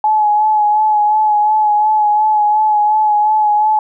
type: tone with vibrato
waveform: sine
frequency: 849 Hz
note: G#5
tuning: 38 cents sharp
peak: -9 dBFS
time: 0.04-3.79 s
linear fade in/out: 2 ms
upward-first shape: sine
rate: 2.8 Hz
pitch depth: 29 cents each way
effects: none